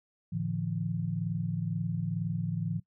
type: chord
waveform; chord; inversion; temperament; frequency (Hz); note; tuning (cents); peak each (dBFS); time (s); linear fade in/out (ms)
sine; A suspended fourth; none; equal with one note detuned; 110 / 146.83 / 168.96; A2 / D3 / E3; 0 / 0 / +43; -35 / -35 / -32; 0.32-2.8; 10
effects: noise-tail reverb RT60 0.1 s tail -21 dB re dry